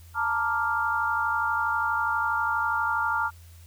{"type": "chord", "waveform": "sine", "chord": "Bb major seventh", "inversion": "third", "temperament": "equal", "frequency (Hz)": [880, 932.3, 1174.7, 1396.9], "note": ["A5", "Bb5", "D6", "F6"], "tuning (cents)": [0, 0, 0, 0], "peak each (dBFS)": [-30, -30, -31, -26], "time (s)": [0.14, 3.31], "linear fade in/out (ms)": 50, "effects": ["added 84 Hz sine -46 dBFS peak until 3.66 s", "white hiss -57 dBFS RMS until 3.66 s"]}